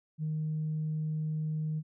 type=tone; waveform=sine; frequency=155.2 Hz; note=D#3; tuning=4 cents flat; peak=-29 dBFS; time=0.18-1.83 s; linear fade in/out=50 ms; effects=tanh soft clip ceiling -26 dBFS